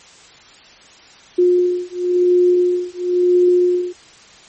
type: beating tone pair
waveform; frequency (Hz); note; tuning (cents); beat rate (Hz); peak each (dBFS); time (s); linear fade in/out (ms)
sine; 357 / 357.97; F4 / F4; +38 / +43; 0.97; -15; 1.38-3.93; 10
effects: white hiss -44 dBFS RMS until 4.48 s + MP3 32 kbps